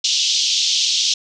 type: band-pass noise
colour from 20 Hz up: pink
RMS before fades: -18 dBFS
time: 0.04-1.14 s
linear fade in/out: 5 ms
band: 3000 to 6400 Hz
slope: 48 dB/octave
effects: none